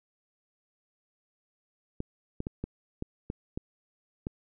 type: clicks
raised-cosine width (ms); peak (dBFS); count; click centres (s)
3; -20; 8; 2.004 / 2.404 / 2.469 / 2.64 / 3.024 / 3.301 / 3.575 / 4.269
effects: none